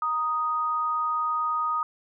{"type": "tone pair together", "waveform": "sine", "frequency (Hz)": [937.5, 1244.5], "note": ["A#5", "D#6"], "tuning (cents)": [10, 0], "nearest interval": "perfect fourth", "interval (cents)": 490, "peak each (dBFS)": [-32, -24], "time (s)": [0.02, 1.83], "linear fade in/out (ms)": 2, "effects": []}